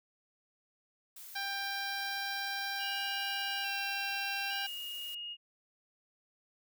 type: noise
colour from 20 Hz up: blue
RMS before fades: -49 dBFS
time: 1.16-5.15 s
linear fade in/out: 5 ms
type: harmonic tone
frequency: 792 Hz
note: G5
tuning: 18 cents sharp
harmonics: 1 / 2 / 3 / 4 / 5 / 6 / 7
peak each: -41 / -38 / -45 / -48 / -43 / -46 / -46 dBFS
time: 1.35-4.67 s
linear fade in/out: 10 ms
type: tone with vibrato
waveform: sine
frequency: 2794 Hz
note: F7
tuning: in tune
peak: -39 dBFS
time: 2.78-5.37 s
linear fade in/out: 50 ms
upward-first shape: square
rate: 0.58 Hz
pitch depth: 41 cents each way
effects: none